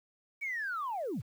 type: linear sweep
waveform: sine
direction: down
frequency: 2292 to 73.42 Hz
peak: -32 dBFS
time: 0.41-1.22 s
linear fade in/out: 20 ms
effects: tanh soft clip ceiling -29 dBFS + 10-bit